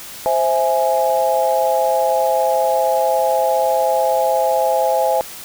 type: chord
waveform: sine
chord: C augmented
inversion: none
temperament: equal with one note detuned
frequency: 523.3 / 659.3 / 834 Hz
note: C5 / E5 / G#5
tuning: 0 / 0 / +7 cents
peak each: -18 dBFS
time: 0.26-5.21 s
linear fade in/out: 0 ms
effects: white hiss -34 dBFS RMS until 5.44 s